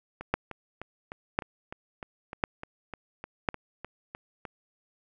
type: two click trains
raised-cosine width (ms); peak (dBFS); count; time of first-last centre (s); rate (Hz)
0.5; -23 / -9; 15 / 4; 0.21-4.452 / 0.34-3.488; 3.3 / 0.953
effects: none